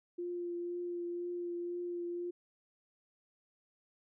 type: tone with vibrato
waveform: sine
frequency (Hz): 349.2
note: F4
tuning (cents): 0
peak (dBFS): -36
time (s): 0.18-2.31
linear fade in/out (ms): 10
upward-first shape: triangle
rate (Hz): 2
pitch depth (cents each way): 16
effects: none